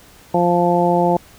harmonic tone, 174.61 Hz, F3, in tune, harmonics 1 / 2 / 3 / 4 / 5, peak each -19 / -19 / -19 / -19 / -19 dBFS, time 0.34-1.17 s, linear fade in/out 5 ms, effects pink hiss -46 dBFS RMS until 1.38 s

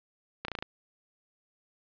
slowing click train, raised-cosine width 0.3 ms, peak -18 dBFS, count 6, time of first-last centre 0.45-0.625 s, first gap 33 ms, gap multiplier 1.03, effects resampled to 11025 Hz + 10-bit

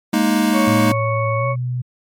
square chord, Ab suspended second, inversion none, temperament equal, 207.7 / 233.1 / 311.1 Hz, Ab3 / Bb3 / Eb4, 0 / 0 / 0 cents, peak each -19 dBFS, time 0.13-0.92 s, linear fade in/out 5 ms
harmonic tone, 554.4 Hz, C#5, in tune, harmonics 1 / 2 / 4, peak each -21 / -22 / -27 dBFS, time 0.52-1.56 s, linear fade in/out 50 ms
sine tone with pitch glide, 111.5 to 124.43 Hz, A2 to B2, +23 to +13 cents, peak -19 dBFS, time 0.67-1.82 s, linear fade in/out 10 ms, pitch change +190 cents, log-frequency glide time 1.37-1.47 s
effects MP3 64 kbps

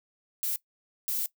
violet noise bursts at uneven times, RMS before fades -30 dBFS, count 2, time 0.43-0.56 / 1.08-1.26 s, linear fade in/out 0 ms, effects noise-tail reverb RT60 0.1 s tail -19 dB re dry

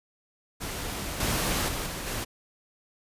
pink noise with level steps, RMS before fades -34 / -27 / -32 / -35 / -32 dBFS, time 0.6-2.25 s, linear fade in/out 20 ms, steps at 1.2 / 1.68 / 1.86 / 2.06 s, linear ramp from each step 5 ms, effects resampled to 32000 Hz

